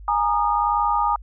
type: chord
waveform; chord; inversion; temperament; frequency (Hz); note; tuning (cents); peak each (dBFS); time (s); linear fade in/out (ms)
sine; Ab suspended second; none; equal with one note detuned; 830.6 / 932.3 / 1226; Ab5 / Bb5 / Eb6; 0 / 0 / -26; -22; 0.08-1.16; 2
effects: added 50 Hz sine -37 dBFS peak until 1.22 s